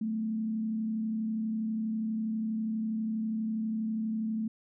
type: tone with frequency modulation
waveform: sine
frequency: 220 Hz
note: A3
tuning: in tune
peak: -29 dBFS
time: 0.01-4.48 s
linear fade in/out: 5 ms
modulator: 32.3 Hz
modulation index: 0.33
effects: none